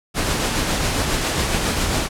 pink noise with tremolo, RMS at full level -19 dBFS, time 0.14-2.09 s, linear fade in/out 50 ms, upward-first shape triangle, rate 7.3 Hz, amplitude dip 35%, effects low-pass 10000 Hz 12 dB/octave

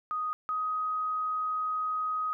sine tone pair in turn, 1244.5 / 1256.1 Hz, D#6 / D#6, 0 / +16 cents, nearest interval unison, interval 16 cents, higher second, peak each -29 / -28 dBFS, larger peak second, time 0.11-0.33 / 0.49-2.33 s, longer second, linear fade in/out 0 ms, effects none

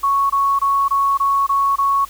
sine tone bursts, 1108.7 Hz, C#6, in tune, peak -13 dBFS, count 7, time 0.03-2.052 s, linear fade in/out 10 ms, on 270 ms, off 22 ms, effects added 50 Hz sine -45 dBFS peak until 2.09 s + white hiss -42 dBFS RMS until 2.09 s

